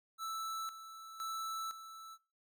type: tone with tremolo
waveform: square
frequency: 1318.5 Hz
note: E6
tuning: in tune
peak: -39 dBFS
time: 0.18-2.18 s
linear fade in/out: 50 ms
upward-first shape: square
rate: 0.98 Hz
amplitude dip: 70%
effects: noise-tail reverb RT60 0.3 s tail -19 dB re dry